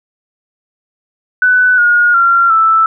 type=tone with pitch steps; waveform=sine; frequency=1496 / 1435.1 / 1376.6 / 1320.5 Hz; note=F#6 / F6 / F6 / E6; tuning=+19 / +47 / -25 / +3 cents; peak=-6 dBFS; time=1.42-2.86 s; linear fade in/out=2 ms; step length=360 ms; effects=none